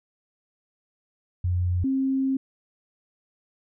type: tone pair in turn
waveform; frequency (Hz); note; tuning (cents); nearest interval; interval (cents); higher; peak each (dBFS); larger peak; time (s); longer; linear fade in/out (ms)
sine; 89.3 / 267; F2 / C4; +39 / +35; octave + perfect fifth; 1896; second; -21; neither; 1.44-1.84 / 1.84-2.37; second; 5
effects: none